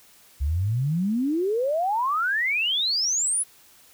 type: exponential sweep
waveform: sine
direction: up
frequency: 65.9 to 10520 Hz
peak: -21 dBFS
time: 0.4-3.44 s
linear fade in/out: 20 ms
effects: white hiss -54 dBFS RMS until 3.93 s